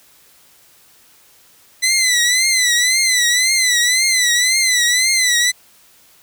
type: tone with vibrato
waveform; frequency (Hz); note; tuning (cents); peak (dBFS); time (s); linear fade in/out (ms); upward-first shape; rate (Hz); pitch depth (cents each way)
15% pulse; 2008; B6; +28; -6; 1.82-5.52; 20; triangle; 1.9; 110
effects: white hiss -50 dBFS RMS until 6.22 s